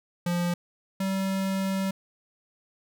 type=tone pair in turn; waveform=square; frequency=174.61 / 192.54 Hz; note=F3 / G3; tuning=0 / -31 cents; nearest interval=major second; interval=169 cents; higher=second; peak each=-25 / -26 dBFS; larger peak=first; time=0.26-0.54 / 1-1.91 s; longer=second; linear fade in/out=5 ms; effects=none